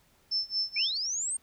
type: tone with tremolo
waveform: sine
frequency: 5300 Hz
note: E8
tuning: 9 cents sharp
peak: -25 dBFS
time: 0.31-0.98 s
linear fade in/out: 10 ms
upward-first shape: sine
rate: 4.4 Hz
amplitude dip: 95%
type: linear sweep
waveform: sine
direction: up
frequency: 2267 to 8740 Hz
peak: -29 dBFS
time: 0.76-1.37 s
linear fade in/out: 5 ms
effects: pink hiss -65 dBFS RMS until 1.42 s